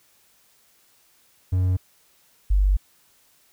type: tone pair in turn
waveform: triangle / sine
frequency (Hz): 92 / 48.58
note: F#2 / G1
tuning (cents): -9 / -15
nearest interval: major seventh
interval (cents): 1106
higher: first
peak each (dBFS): -16 / -15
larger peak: second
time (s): 1.52-1.77 / 2.5-2.77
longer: second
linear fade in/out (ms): 10
effects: white hiss -60 dBFS RMS until 3.52 s